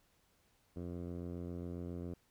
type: tone with low-pass filter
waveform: 10% pulse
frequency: 87.31 Hz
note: F2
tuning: in tune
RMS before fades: -43 dBFS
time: 0.76-2.14 s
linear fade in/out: 5 ms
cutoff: 470 Hz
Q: 0.6
effects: pink hiss -73 dBFS RMS until 2.3 s